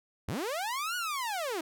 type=linear two-way sweep; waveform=sawtooth; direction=up then down; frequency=62.2 to 1480 to 298.9 Hz; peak=-28 dBFS; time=0.28-1.61 s; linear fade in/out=5 ms; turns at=0.96 s; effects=none